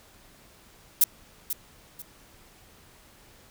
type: noise with echo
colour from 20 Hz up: violet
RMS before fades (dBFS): -18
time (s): 1.01-1.04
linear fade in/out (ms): 2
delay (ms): 490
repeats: 2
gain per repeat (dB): -11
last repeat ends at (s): 2.02
effects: pink hiss -55 dBFS RMS until 3.5 s